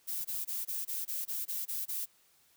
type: noise bursts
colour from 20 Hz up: violet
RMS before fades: -36 dBFS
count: 10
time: 0.07-2.059 s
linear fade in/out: 20 ms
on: 180 ms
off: 21 ms
effects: white hiss -67 dBFS RMS until 2.56 s